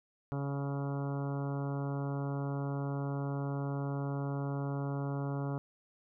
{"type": "harmonic tone", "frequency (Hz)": 140, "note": "C#3", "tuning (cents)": 18, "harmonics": [1, 2, 3, 4, 5, 6, 7, 8, 9, 10], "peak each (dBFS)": [-34, -40, -44, -46, -48, -50, -51, -52, -53, -54], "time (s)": [0.32, 5.58], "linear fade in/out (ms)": 0, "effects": []}